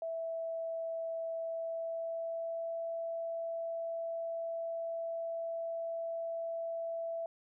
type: tone with pitch glide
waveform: sine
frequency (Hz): 658 to 664.5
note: E5 to E5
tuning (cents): -3 to +14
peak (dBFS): -35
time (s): 0.02-7.26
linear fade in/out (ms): 2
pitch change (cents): +17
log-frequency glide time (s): 1.34-2.78
effects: none